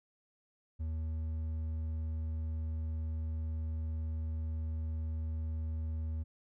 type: tone with hard clipping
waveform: triangle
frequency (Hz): 79.5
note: D#2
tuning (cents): +38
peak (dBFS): -35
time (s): 0.79-6.24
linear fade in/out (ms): 20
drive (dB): 7
effects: none